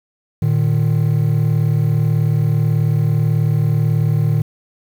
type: tone pair together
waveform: triangle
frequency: 114.07 / 152.4 Hz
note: A#2 / D#3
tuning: -37 / -36 cents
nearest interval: perfect fourth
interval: 501 cents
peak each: -13 dBFS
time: 0.42-4.42 s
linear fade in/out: 5 ms
effects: tanh soft clip ceiling -5 dBFS + 7-bit